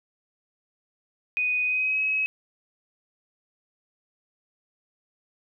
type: tone with pitch glide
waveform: sine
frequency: 2489 to 2557 Hz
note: D#7 to D#7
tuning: 0 to +47 cents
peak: -22 dBFS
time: 1.37-2.26 s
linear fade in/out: 0 ms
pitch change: +47 cents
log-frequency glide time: 1.64-2.01 s
effects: none